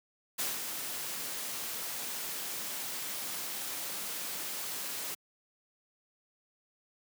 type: noise with ADSR envelope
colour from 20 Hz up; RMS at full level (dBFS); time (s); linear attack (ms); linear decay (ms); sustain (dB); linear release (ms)
white; -32; 0.38-5.15; 18; 180; -6; 11
effects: high-pass 150 Hz 12 dB/octave